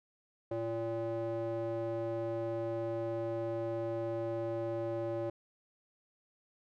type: tone with band-pass filter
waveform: square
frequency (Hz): 114.6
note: A#2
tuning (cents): -29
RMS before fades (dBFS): -36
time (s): 0.51-5.3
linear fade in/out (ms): 5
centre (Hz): 480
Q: 4.4
effects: none